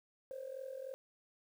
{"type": "tone with amplitude modulation", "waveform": "sine", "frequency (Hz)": 529, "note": "C5", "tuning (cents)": 19, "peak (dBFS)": -38, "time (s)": [0.31, 0.94], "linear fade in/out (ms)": 0, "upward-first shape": "sine", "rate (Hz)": 43.3, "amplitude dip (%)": 80, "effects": ["tanh soft clip ceiling -36 dBFS", "11-bit"]}